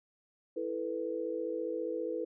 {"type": "chord", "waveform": "sine", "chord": "E suspended fourth", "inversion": "none", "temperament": "just", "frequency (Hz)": [329.6, 439.5, 494.4], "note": ["E4", "A4", "B4"], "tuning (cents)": [0, -2, 2], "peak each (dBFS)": [-38, -38, -36], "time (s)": [0.56, 2.25], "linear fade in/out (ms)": 10, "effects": []}